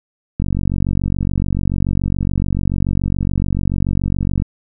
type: click train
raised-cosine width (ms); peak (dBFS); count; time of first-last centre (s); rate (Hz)
5; -6; 190; 0.4-4.421; 47
effects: none